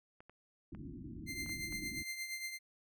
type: clicks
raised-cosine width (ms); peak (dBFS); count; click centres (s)
0.5; -40; 6; 0.205 / 0.296 / 0.749 / 1.462 / 1.494 / 1.725
type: low-pass noise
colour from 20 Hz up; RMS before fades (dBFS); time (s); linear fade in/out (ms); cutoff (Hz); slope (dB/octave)
white; -47; 0.72-2.03; 5; 340; 96
type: tone with tremolo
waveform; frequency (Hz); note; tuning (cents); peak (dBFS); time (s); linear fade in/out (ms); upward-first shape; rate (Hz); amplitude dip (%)
sawtooth; 2088; C7; -4; -34; 1.26-2.59; 50; triangle; 8.6; 65
effects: none

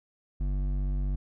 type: tone with hard clipping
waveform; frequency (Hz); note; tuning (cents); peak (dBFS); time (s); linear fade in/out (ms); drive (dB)
sine; 48.12; G1; -31; -28; 0.4-1.16; 10; 10
effects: none

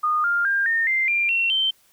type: tone with pitch steps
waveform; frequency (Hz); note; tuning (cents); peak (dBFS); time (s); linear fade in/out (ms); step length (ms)
sine; 1227 / 1401.3 / 1600.4 / 1827.8 / 2088 / 2384 / 2723 / 3110; D#6 / F6 / G6 / A#6 / C7 / D7 / F7 / G7; -25 / +5 / +35 / -35 / -4 / +25 / -44 / -14; -18; 0.03-1.71; 10; 210
effects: white hiss -59 dBFS RMS until 1.92 s

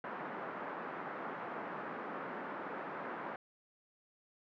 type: band-pass noise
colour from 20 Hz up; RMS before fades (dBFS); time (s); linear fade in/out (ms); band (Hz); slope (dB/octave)
white; -43; 0.04-3.36; 2; 180 to 1500; 24
effects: none

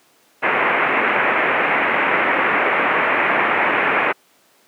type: low-pass noise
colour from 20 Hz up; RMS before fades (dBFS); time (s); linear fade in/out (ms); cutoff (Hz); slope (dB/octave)
white; -17; 0.42-4.13; 20; 2400; 48
effects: pink hiss -55 dBFS RMS until 4.67 s + high-pass 300 Hz 12 dB/octave

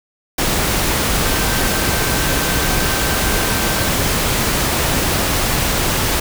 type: tone in noise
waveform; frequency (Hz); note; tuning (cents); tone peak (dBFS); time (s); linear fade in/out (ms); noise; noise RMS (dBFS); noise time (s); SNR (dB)
sine; 1555; G6; -14; -27; 1.25-3.89; 5; pink; -17; 0.38-6.2; -13
effects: none

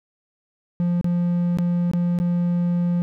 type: tone with dropouts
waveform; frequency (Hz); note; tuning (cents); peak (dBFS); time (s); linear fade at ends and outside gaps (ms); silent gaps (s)
triangle; 174.61; F3; 0; -16; 0.8-3.02; 0; 1.012-1.044 / 1.573-1.586 / 1.914-1.935 / 2.188-2.2
effects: none

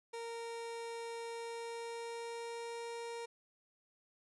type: tone with pitch glide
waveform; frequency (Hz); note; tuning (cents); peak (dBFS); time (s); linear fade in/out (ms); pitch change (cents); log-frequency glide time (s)
30% pulse; 463.4 to 466.9; A#4 to A#4; -10 to +3; -39; 0.13-3.26; 10; +13; 1.27-2.84
effects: resampled to 24000 Hz

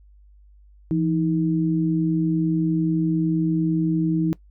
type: tone pair together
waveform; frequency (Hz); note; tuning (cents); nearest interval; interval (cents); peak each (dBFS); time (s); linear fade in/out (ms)
sine; 167.6 / 316.4; E3 / D#4; +29 / +29; major seventh; 1100; -21 / -21; 0.91-4.33; 0
effects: noise-tail reverb RT60 0.1 s tail -20 dB re dry + added 50 Hz sine -48 dBFS peak until 4.5 s

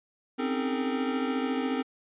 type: tone cluster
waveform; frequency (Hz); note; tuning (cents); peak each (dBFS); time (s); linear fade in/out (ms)
square; 259.5 / 273.6 / 310.3 / 409.6 / 455.6; C4 / C#4 / D#4 / G#4 / A#4; -14 / -23 / -5 / -24 / -40; -30 / -36 / -38 / -38 / -36; 0.38-1.83; 20
effects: resampled to 8000 Hz

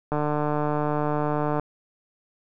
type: click train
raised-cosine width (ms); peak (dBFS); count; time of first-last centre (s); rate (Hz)
1; -12; 221; 0.12-1.597; 149
effects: none

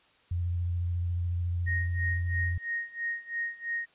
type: tone with vibrato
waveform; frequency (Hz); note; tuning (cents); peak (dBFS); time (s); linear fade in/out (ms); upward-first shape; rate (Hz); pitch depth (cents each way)
sine; 87.31; F2; 0; -27; 0.31-2.58; 5; square; 14; 18
type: tone with tremolo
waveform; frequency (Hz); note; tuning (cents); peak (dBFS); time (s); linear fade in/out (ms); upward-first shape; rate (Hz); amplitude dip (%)
sine; 1864.7; A#6; 0; -28; 1.66-3.86; 20; sine; 3; 90
effects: white hiss -63 dBFS RMS until 3.94 s + resampled to 8000 Hz

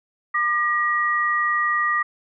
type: tone pair together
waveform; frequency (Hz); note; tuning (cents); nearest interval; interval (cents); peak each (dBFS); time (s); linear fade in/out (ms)
sine; 1200 / 1904; D6 / A#6; +37 / +36; minor sixth; 799; -21; 0.34-2.03; 10
effects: none

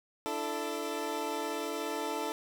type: chord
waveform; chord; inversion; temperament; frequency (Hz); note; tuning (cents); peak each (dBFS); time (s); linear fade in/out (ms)
20% pulse; D suspended second; none; equal with one note detuned; 293.7 / 334.2 / 440; D4 / E4 / A4; 0 / +24 / 0; -34 / -34 / -31; 0.26-2.32; 0
effects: none

